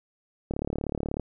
click train, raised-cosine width 2 ms, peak -16 dBFS, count 26, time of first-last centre 0.51-1.197 s, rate 36.4 Hz, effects none

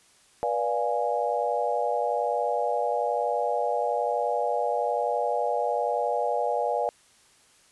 sine chord, B diminished seventh, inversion none, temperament equal with one note detuned, 486.2 / 587.3 / 698.5 / 830.6 Hz, B4 / D5 / F5 / Ab5, -27 / 0 / 0 / 0 cents, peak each -29 dBFS, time 0.43-6.89 s, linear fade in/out 0 ms, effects white hiss -59 dBFS RMS until 7.71 s + resampled to 24000 Hz

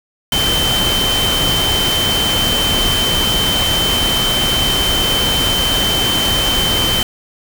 sine tone in noise, 3087 Hz, G7, 27 cents flat, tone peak -15 dBFS, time 0.32-7.03 s, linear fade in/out 2 ms, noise pink, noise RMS -18 dBFS, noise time 0.32-7.03 s, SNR 0 dB, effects none

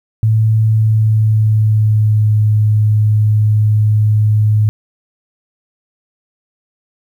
sine tone with pitch glide, 110 to 106.75 Hz, A2 to G#2, 0 to +48 cents, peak -8 dBFS, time 0.23-4.69 s, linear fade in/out 0 ms, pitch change -52 cents, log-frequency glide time 0.62-2.35 s, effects 8-bit

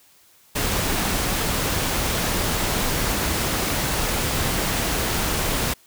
pink noise, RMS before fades -23 dBFS, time 0.55-5.74 s, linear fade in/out 10 ms, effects white hiss -55 dBFS RMS until 5.86 s

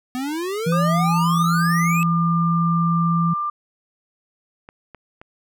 square exponential sweep, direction up, 246.9 to 2637 Hz, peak -24 dBFS, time 0.15-2.03 s, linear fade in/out 0 ms
sine tone, 168 Hz, E3, 33 cents sharp, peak -17 dBFS, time 0.66-3.34 s, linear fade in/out 10 ms
sine tone with pitch glide, 1208 to 1190 Hz, D6 to D6, +48 to +22 cents, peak -21 dBFS, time 0.72-3.5 s, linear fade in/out 5 ms, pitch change -26 cents, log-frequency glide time 1.7-3.02 s
clicks, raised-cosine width 0.5 ms, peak -25 dBFS, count 3, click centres 4.689 / 4.947 / 5.215 s
effects none

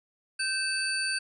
sine tone cluster, 1551 / 2625 / 4578 / 9090 Hz, G6 / E7 / D8 / C#9, -19 / -8 / -45 / +42 cents, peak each -31 / -34 / -31 / -36 dBFS, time 0.39-1.19 s, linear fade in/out 10 ms, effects none

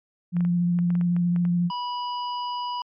sine tone with vibrato, 174.61 Hz, F3, in tune, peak -19 dBFS, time 0.32-1.71 s, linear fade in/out 50 ms, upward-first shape sine, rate 14 Hz, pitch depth 16 cents each way
clicks, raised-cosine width 0.5 ms, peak -26 dBFS, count 10, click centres 0.367 / 0.407 / 0.45 / 0.789 / 0.904 / 0.953 / 1.012 / 1.165 / 1.362 / 1.452 s
harmonic tone, 980 Hz, B5, 14 cents flat, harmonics 1 / 3 / 5, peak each -27 / -37 / -41 dBFS, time 1.7-2.82 s, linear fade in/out 2 ms
effects MP3 96 kbps

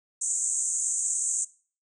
white band-pass noise, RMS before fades -28 dBFS, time 0.21-1.45 s, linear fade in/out 10 ms, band 6500 to 8600 Hz, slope 96 dB/octave, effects noise-tail reverb RT60 0.4 s tail -20 dB re dry

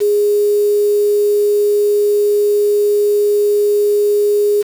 sine tone with quantisation, 413.2 Hz, G#4, 9 cents flat, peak -10 dBFS, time 0-4.63 s, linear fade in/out 20 ms, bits 5, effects none

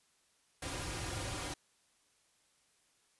pink noise with comb filter, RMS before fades -40 dBFS, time 0.62-1.54 s, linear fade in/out 5 ms, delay 4.6 ms, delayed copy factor -0.65, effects white hiss -72 dBFS RMS until 3.19 s + resampled to 24000 Hz

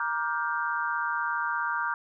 sine chord, G minor seventh, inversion first, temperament just, 940.8 / 1176 / 1411.2 / 1568 Hz, Bb5 / D6 / F6 / G6, +16 / +2 / +18 / 0 cents, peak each -32 dBFS, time 0-1.94 s, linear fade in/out 2 ms, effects none

